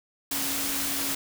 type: tone in noise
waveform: sine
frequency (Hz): 277.2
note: C#4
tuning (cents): 0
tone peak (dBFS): -37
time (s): 0.31-1.15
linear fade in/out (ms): 5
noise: white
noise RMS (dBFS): -29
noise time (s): 0.31-1.15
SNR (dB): -11
effects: none